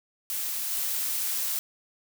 blue noise with level steps, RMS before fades -31 / -29 dBFS, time 0.3-1.59 s, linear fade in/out 0 ms, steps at 0.71 s, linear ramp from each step 2 ms, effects none

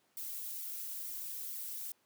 violet noise with flanger, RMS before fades -42 dBFS, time 0.17-1.92 s, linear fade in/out 2 ms, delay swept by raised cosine 0.86 to 5.46 ms, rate 2.2 Hz, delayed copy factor +0.85, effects pink hiss -73 dBFS RMS until 2.05 s + high-pass 200 Hz 12 dB/octave

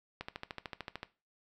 click train, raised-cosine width 0.3 ms, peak -23 dBFS, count 12, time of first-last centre 0.21-1.031 s, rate 13.4 Hz, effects noise-tail reverb RT60 0.3 s tail -17 dB re dry

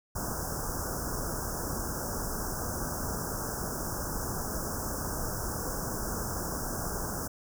pink band-stop noise, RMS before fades -34 dBFS, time 0.15-7.28 s, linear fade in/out 10 ms, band 1600 to 5200 Hz, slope 96 dB/octave, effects none

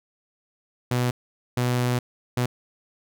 sawtooth tone bursts at uneven times, 123.47 Hz, B2, in tune, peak -17 dBFS, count 3, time 0.91-1.11 / 1.57-1.99 / 2.37-2.46 s, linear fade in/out 5 ms, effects none

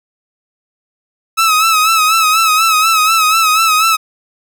sawtooth tone with vibrato, 1291 Hz, E6, 37 cents flat, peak -5 dBFS, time 1.37-3.97 s, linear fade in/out 20 ms, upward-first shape sine, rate 4.1 Hz, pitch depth 60 cents each way, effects none

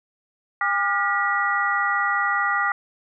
sine tone cluster, 808 / 1197 / 1422 / 1936 Hz, G#5 / D6 / F6 / B6, -48 / +33 / +31 / -35 cents, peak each -27 / -24 / -25 / -24 dBFS, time 0.61-2.72 s, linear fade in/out 2 ms, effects none

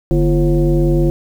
sine tone with frequency modulation, 148.9 Hz, D3, 24 cents sharp, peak -10 dBFS, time 0.11-1.1 s, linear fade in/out 0 ms, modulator 194 Hz, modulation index 1.4, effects 7-bit

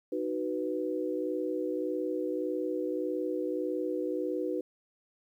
sine chord, B major, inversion first, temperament just, 308.7 / 370.4 / 493.9 Hz, D#4 / F#4 / B4, -14 / +2 / 0 cents, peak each -34 dBFS, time 0.12-4.61 s, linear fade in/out 5 ms, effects 11-bit

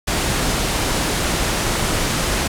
pink low-pass noise, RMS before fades -20 dBFS, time 0.07-2.48 s, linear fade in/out 10 ms, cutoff 11000 Hz, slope 24 dB/octave, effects none

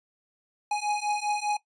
square beating tone pair, 830.6 / 835.6 Hz, G#5 / G#5, 0 / +10 cents, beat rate 5 Hz, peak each -30 dBFS, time 0.71-1.57 s, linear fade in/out 5 ms, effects noise-tail reverb RT60 0.1 s tail -17 dB re dry + resampled to 22050 Hz

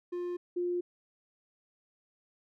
triangle / sine tone pair in turn, 353.3 / 353.3 Hz, F4 / F4, +20 / +20 cents, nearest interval unison, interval 0 cents, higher neither, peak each -31 / -29 dBFS, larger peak second, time 0.12-0.37 / 0.56-0.81 s, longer neither, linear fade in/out 10 ms, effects none

